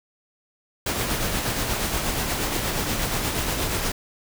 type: noise with tremolo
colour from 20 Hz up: pink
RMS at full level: -24 dBFS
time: 0.86-3.92 s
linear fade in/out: 5 ms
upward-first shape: sine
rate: 8.4 Hz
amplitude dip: 35%
effects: none